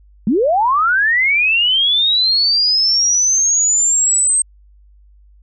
sine linear sweep, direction up, 185 to 8372 Hz, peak -11 dBFS, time 0.27-4.42 s, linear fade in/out 2 ms, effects added 50 Hz sine -44 dBFS peak until 5.42 s

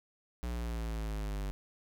square linear sweep, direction down, 60.4 to 48.85 Hz, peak -35 dBFS, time 0.43-1.51 s, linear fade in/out 0 ms, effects none

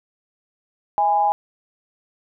sine tone with amplitude modulation, 824 Hz, G#5, 14 cents flat, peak -12 dBFS, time 0.98-1.32 s, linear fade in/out 0 ms, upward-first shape sine, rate 178 Hz, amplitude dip 65%, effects none

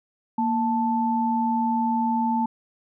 sine tone pair together, 233.3 / 880 Hz, A#3 / A5, +2 / 0 cents, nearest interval octave + major seventh, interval 2298 cents, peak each -23 dBFS, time 0.38-2.46 s, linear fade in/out 5 ms, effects none

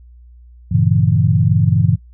sine chord, G diminished seventh, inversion none, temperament equal with one note detuned, 98 / 116.54 / 141.1 / 164.81 Hz, G2 / Bb2 / Db3 / Fb3, 0 / 0 / +31 / 0 cents, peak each -16 dBFS, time 0.71-1.96 s, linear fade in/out 10 ms, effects noise-tail reverb RT60 0.1 s tail -18 dB re dry + added 60 Hz sine -39 dBFS peak until 2.13 s

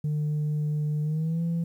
sine tone with pitch glide, 150.4 to 167.85 Hz, D3 to E3, +42 to +32 cents, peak -22 dBFS, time 0.04-1.64 s, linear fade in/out 5 ms, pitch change +190 cents, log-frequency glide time 1.02-1.42 s, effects tanh soft clip ceiling -23 dBFS + 10-bit

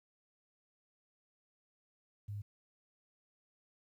sine tone, 102.7 Hz, G#2, 19 cents flat, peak -39 dBFS, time 2.28-2.42 s, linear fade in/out 10 ms, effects 12-bit

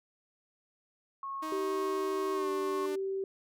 sine tone with tremolo, 1093 Hz, C#6, 25 cents flat, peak -35 dBFS, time 1.23-2.86 s, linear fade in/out 2 ms, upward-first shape triangle, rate 2 Hz, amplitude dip 25%
sawtooth tone with pitch glide, 314.4 to 297.1 Hz, D#4 to D4, +18 to +20 cents, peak -34 dBFS, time 1.42-2.96 s, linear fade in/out 10 ms, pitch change -98 cents, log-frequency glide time 2.33-2.49 s
sine tone, 387 Hz, G4, 22 cents flat, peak -31 dBFS, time 1.52-3.24 s, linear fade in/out 2 ms
effects none

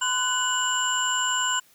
sine tone cluster, 1021 / 1490 / 2946 / 7330 Hz, C6 / F#6 / F#7 / A#8, -43 / +12 / -8 / -30 cents, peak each -27 dBFS, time 0.01-1.6 s, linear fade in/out 10 ms, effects tanh soft clip ceiling -13 dBFS + white hiss -58 dBFS RMS until 1.74 s

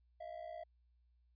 triangle ring-modulated tone, 661 Hz, E5, 5 cents sharp, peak -40 dBFS, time 0.2-0.64 s, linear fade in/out 10 ms, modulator 29.7 Hz, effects added 60 Hz sine -69 dBFS peak until 1.35 s + resampled to 11025 Hz

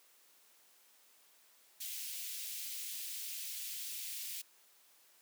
white high-pass noise, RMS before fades -43 dBFS, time 1.8-4.42 s, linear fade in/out 10 ms, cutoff 2400 Hz, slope 24 dB/octave, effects white hiss -66 dBFS RMS until 5.21 s + high-pass 300 Hz 12 dB/octave

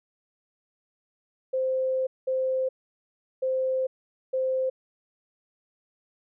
sine tone bursts at uneven times, 521 Hz, C5, 7 cents flat, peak -23 dBFS, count 4, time 1.53-2.07 / 2.27-2.69 / 3.42-3.87 / 4.33-4.7 s, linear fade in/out 10 ms, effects none

